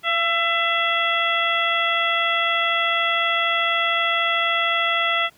harmonic tone with a mistuned harmonic, 669 Hz, E5, 25 cents sharp, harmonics 1 / 2 / 3 / 4 / 5, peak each -27 / -23 / -23 / -26 / -25 dBFS, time 0.03-5.3 s, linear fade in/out 50 ms, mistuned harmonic 1, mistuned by +24 cents, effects pink hiss -55 dBFS RMS until 5.37 s + high-pass 80 Hz 12 dB/octave

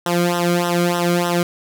sawtooth tone with flanger, 174.3 Hz, F3, 3 cents flat, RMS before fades -18 dBFS, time 0.06-1.43 s, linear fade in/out 2 ms, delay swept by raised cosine 0.43 to 1.13 ms, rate 3.3 Hz, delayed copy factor -1, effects none

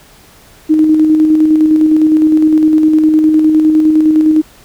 sine tone with tremolo, 311.1 Hz, D#4, in tune, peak -4 dBFS, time 0.69-4.42 s, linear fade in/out 20 ms, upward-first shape square, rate 9.8 Hz, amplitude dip 30%, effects pink hiss -42 dBFS RMS until 4.64 s

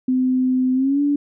sine tone with pitch glide, 256.3 to 287.7 Hz, C4 to D4, -36 to -36 cents, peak -15 dBFS, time 0.08-1.16 s, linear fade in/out 5 ms, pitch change +200 cents, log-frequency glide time 0.74-1.01 s, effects none

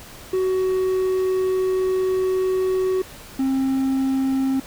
triangle tone pair in turn, 374.1 / 266.5 Hz, F#4 / C4, +19 / +32 cents, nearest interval tritone, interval 587 cents, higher first, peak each -16 / -16 dBFS, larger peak neither, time 0.33-3.02 / 3.39-4.6 s, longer first, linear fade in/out 5 ms, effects pink hiss -41 dBFS RMS until 4.66 s

